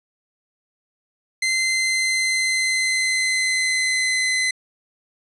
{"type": "tone with pitch glide", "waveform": "sawtooth", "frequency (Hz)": [2071, 2037], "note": ["C7", "C7"], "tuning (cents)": [-18, -47], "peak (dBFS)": -15, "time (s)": [1.42, 4.51], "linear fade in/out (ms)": 5, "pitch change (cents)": -29, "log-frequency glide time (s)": [1.72, 4.33], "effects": ["resampled to 24000 Hz"]}